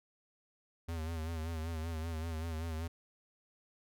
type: tone with vibrato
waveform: square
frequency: 81.2 Hz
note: E2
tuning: 26 cents flat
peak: -37 dBFS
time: 0.88-2.88 s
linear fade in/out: 10 ms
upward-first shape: sine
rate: 5.2 Hz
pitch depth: 62 cents each way
effects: none